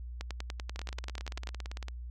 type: two click trains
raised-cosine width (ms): 0.2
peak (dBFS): -21 / -24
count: 14 / 21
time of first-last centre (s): 0.21-1.472 / 0.76-1.884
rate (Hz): 10.3 / 17.8
effects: added 60 Hz sine -39 dBFS peak until 2.1 s